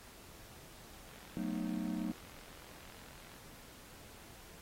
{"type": "click train", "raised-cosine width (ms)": 0.3, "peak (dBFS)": -39, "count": 99, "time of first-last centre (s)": [1.09, 3.364], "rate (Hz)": 43.1}
{"type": "chord", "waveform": "triangle", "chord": "B dominant seventh", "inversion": "second", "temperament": "just", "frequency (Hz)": [185.21, 222.2, 246.9, 308.7], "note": ["F#3", "A3", "B3", "D#4"], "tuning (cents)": [2, 17, 0, -14], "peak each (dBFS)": [-38, -38, -41, -39], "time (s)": [1.37, 2.12], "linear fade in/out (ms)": 0}
{"effects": ["pink hiss -56 dBFS RMS until 4.61 s", "AAC 48 kbps"]}